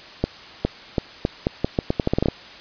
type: accelerating click train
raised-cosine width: 2 ms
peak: -5 dBFS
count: 15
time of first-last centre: 0.24-2.285 s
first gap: 410 ms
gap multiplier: 0.81
effects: white hiss -41 dBFS RMS until 2.6 s + resampled to 11025 Hz